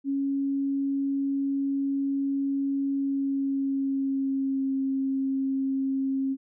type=tone with pitch glide; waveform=sine; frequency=276.1 to 268.9 Hz; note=C#4 to C4; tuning=-7 to +47 cents; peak=-24 dBFS; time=0.04-6.37 s; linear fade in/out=50 ms; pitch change=-46 cents; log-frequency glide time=2.93-4.73 s; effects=none